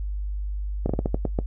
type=slowing click train; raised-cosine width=2 ms; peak=-10 dBFS; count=8; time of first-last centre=0.86-1.389 s; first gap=34 ms; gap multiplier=1.26; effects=noise-tail reverb RT60 0.1 s tail -18 dB re dry + added 50 Hz sine -26 dBFS peak until 1.46 s